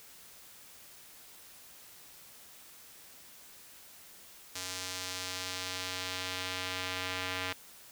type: tone with band-pass filter sweep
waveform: square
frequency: 92.3 Hz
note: F#2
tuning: 4 cents flat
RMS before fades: -38 dBFS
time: 4.55-7.53 s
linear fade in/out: 5 ms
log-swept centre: 6200 to 2600 Hz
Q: 1
effects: white hiss -54 dBFS RMS until 7.91 s